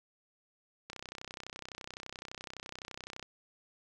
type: click train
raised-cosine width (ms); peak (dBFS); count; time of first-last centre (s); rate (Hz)
0.2; -25; 75; 0.9-3.227; 31.8
effects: none